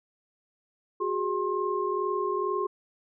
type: tone cluster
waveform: sine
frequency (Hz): 369.2 / 411.4 / 1065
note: F#4 / G#4 / C6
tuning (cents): -4 / -16 / +30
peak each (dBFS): -30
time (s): 1-2.67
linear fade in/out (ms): 10
effects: none